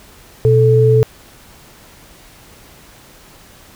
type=tone pair together; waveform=sine; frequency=122.2 / 437.6 Hz; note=B2 / A4; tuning=-18 / -9 cents; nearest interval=octave + minor seventh; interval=2209 cents; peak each=-10 dBFS; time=0.45-1.03 s; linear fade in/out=0 ms; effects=pink hiss -43 dBFS RMS until 3.75 s